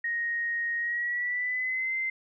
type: tone with pitch glide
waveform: sine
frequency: 1871 to 2076 Hz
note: A#6 to C7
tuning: +6 to -14 cents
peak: -27 dBFS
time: 0.04-2.1 s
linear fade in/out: 5 ms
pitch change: +180 cents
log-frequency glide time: 0.77-1.95 s
effects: none